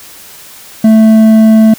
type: tone with hard clipping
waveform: triangle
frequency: 220 Hz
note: A3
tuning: in tune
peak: -3 dBFS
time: 0.84-1.74 s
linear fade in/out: 5 ms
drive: 9 dB
effects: white hiss -33 dBFS RMS until 1.78 s